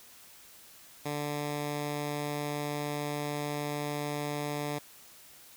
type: tone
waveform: 10% pulse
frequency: 146.83 Hz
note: D3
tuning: in tune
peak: -24 dBFS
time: 1.05-4.79 s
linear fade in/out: 10 ms
effects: white hiss -54 dBFS RMS until 5.56 s